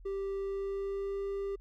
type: tone with pitch glide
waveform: triangle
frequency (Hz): 392 to 396.1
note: G4 to G4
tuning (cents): 0 to +18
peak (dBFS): -31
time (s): 0.05-1.56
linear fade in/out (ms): 10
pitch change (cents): +18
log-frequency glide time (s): 0.4-1.24
effects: added 42 Hz sine -49 dBFS peak until 1.6 s